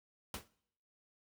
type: noise with exponential decay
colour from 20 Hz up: pink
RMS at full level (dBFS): -37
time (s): 0.34-0.48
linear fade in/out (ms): 2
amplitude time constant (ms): 30
effects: noise-tail reverb RT60 0.7 s tail -22 dB re dry + high-pass 60 Hz 12 dB/octave